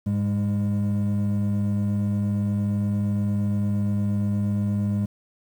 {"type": "tone pair together", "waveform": "triangle", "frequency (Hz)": [103.9, 203.5], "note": ["G#2", "G#3"], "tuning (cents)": [1, -35], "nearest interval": "octave", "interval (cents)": 1164, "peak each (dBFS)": -21, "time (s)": [0.06, 5.06], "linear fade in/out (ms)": 10, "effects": ["tanh soft clip ceiling -14 dBFS", "9-bit"]}